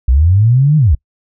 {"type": "linear two-way sweep", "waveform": "sine", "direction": "up then down", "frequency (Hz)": [57.7, 157.3, 57.7], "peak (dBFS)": -6, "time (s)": [0.08, 0.95], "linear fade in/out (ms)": 5, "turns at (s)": 0.77, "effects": ["noise-tail reverb RT60 0.1 s tail -26 dB re dry"]}